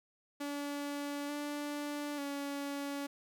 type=tone with pitch steps; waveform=sawtooth; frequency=287 / 292.1 / 282.5 Hz; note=D4 / D4 / C#4; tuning=-40 / -9 / +33 cents; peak=-33 dBFS; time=0.4-3.07 s; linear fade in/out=10 ms; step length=890 ms; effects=none